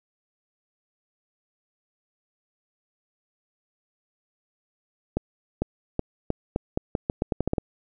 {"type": "accelerating click train", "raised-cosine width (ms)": 2, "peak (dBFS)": -10, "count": 14, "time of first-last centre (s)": [5.17, 7.582], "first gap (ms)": 450, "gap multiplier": 0.83, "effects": []}